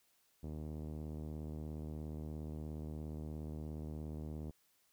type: tone with low-pass filter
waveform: 5% pulse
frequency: 77 Hz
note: D#2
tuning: 17 cents flat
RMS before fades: -44 dBFS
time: 0.43-4.51 s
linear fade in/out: 5 ms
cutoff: 230 Hz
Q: 0.55
effects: white hiss -74 dBFS RMS until 4.92 s